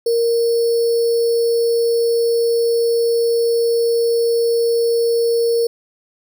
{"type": "tone with sample-and-hold", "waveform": "sine", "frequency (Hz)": 466.2, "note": "A#4", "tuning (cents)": 0, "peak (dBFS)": -13, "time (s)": [0.06, 5.67], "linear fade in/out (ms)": 5, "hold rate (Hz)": 4900, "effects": []}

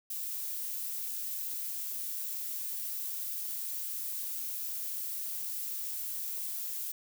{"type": "noise", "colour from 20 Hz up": "violet", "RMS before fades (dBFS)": -37, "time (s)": [0.1, 6.92], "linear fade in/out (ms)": 5, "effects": []}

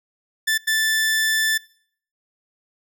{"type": "tone bursts at uneven times", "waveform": "sawtooth", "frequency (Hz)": 1760, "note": "A6", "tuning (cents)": 0, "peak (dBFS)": -14, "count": 2, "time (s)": [[0.47, 0.58], [0.67, 1.58]], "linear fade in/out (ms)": 10, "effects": ["noise-tail reverb RT60 0.6 s tail -24 dB re dry"]}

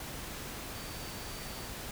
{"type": "tone in noise", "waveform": "sine", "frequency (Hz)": 4591, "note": "D8", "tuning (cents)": -40, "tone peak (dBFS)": -52, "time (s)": [0.75, 1.67], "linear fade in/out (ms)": 2, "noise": "pink", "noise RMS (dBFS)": -42, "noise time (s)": [0, 1.91], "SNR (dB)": -13, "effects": []}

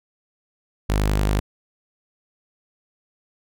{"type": "tone", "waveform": "sawtooth", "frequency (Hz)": 51, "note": "G#1", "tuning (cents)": -31, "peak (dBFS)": -14, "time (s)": [0.89, 1.4], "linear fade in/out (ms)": 10, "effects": []}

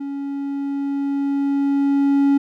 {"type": "tone with level ramp", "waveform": "triangle", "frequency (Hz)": 279.4, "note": "C#4", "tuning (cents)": 14, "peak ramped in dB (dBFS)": [-23, -10], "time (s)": [0, 2.38], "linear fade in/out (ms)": 10, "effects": []}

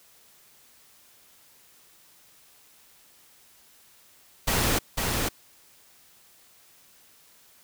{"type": "noise with echo", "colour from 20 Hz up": "pink", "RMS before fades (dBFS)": -24, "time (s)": [4.47, 4.79], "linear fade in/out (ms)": 10, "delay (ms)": 500, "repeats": 1, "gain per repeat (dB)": -3, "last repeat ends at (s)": 5.29, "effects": ["white hiss -57 dBFS RMS until 7.63 s"]}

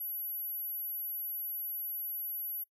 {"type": "tone", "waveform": "sine", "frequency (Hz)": 11710, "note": "F#9", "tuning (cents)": -19, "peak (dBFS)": -33, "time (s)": [0, 2.64], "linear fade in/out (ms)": 10, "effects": ["noise-tail reverb RT60 0.1 s tail -24 dB re dry", "tanh soft clip ceiling -34 dBFS"]}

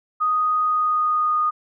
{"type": "tone with pitch glide", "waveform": "sine", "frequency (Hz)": [1244.5, 1230.9], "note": ["D#6", "D#6"], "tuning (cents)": [0, -19], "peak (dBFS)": -17, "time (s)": [0.2, 1.51], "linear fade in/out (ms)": 20, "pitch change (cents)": -19, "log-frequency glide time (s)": [0.61, 1.39], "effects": []}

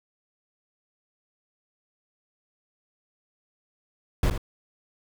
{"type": "noise with echo", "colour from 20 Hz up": "brown", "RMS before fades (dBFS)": -21, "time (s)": [4.23, 4.3], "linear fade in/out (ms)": 2, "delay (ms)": 78, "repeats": 1, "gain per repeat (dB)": -8, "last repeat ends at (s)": 4.378, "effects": []}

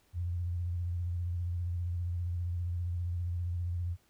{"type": "tone with vibrato", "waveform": "sine", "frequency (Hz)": 87.31, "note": "F2", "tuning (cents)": 0, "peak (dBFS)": -31, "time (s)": [0.13, 3.97], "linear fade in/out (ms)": 50, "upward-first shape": "triangle", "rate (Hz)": 15, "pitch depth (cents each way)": 54, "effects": ["pink hiss -69 dBFS RMS until 4.09 s"]}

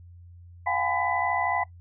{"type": "tone cluster", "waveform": "sine", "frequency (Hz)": [699, 763, 836, 1009, 1993], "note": ["F5", "G5", "G#5", "B5", "B6"], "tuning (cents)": [1, -47, 11, 37, 15], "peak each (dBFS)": -30, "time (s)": [0.66, 1.64], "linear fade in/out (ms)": 10, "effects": ["noise-tail reverb RT60 0.1 s tail -19 dB re dry", "added 87 Hz sine -45 dBFS peak until 1.8 s"]}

